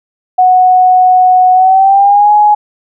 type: tone with pitch glide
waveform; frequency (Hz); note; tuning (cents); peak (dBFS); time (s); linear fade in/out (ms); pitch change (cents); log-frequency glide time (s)
sine; 737 to 836.9; F#5 to G#5; -7 to +13; -3; 0.38-2.55; 10; +220; 1.53-2.32
effects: none